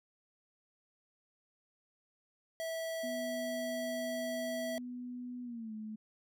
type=tone; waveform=square; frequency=653 Hz; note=E5; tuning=17 cents flat; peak=-37 dBFS; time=2.6-4.78 s; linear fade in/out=0 ms
type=tone with pitch glide; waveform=sine; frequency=246.9 to 216.2 Hz; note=B3 to A3; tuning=0 to -30 cents; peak=-40 dBFS; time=3.03-5.96 s; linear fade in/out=10 ms; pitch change=-230 cents; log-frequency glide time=5.43-5.73 s
effects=none